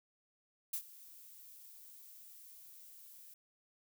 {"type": "noise with ADSR envelope", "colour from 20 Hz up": "violet", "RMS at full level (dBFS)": -36, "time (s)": [0.73, 3.34], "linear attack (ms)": 8, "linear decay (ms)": 76, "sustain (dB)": -20, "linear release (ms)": 3, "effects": []}